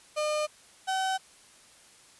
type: tone pair in turn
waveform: 35% pulse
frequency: 606 / 761.3 Hz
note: D#5 / F#5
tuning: -46 / +49 cents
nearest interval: major third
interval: 395 cents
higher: second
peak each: -25 dBFS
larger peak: neither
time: 0.16-0.47 / 0.87-1.18 s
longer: neither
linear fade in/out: 20 ms
effects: white hiss -56 dBFS RMS until 2.19 s + resampled to 24000 Hz